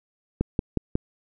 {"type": "click train", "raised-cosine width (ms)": 3, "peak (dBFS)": -9, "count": 4, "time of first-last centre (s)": [0.41, 0.954], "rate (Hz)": 5.51, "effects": []}